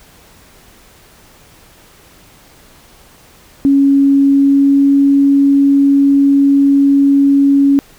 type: tone with pitch glide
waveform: sine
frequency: 277.2 to 278.8 Hz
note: C#4 to C#4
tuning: 0 to +10 cents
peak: -6 dBFS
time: 3.65-7.79 s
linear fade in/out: 0 ms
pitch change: +10 cents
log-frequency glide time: 4.27-4.96 s
effects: pink hiss -44 dBFS RMS until 7.98 s